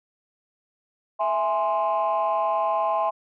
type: chord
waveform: sine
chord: E augmented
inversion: none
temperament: equal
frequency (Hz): 659.3 / 830.6 / 1046.5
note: E5 / G#5 / B#5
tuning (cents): 0 / 0 / 0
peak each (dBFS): -24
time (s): 1.19-3.11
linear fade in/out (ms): 20
effects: tanh soft clip ceiling -15 dBFS